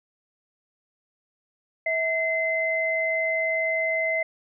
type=tone pair together; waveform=sine; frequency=648.5 / 2059 Hz; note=E5 / C7; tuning=-28 / -28 cents; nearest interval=octave + minor sixth; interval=2000 cents; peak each=-26 / -24 dBFS; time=1.86-4.23 s; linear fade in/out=5 ms; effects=none